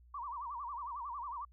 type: tone with vibrato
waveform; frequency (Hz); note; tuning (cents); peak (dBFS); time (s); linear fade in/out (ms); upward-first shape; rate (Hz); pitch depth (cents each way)
sine; 1047; C6; +1; -39; 0.14-1.45; 5; sine; 11; 210
effects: added 60 Hz sine -58 dBFS peak until 1.52 s